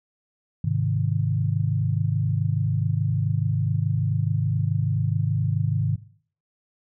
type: chord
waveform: sine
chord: Ab major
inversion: none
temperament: equal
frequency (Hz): 103.83 / 130.81 / 155.56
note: Ab2 / C3 / Eb3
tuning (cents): 0 / 0 / 0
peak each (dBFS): -25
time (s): 0.64-5.96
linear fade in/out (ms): 5
effects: noise-tail reverb RT60 0.5 s tail -17 dB re dry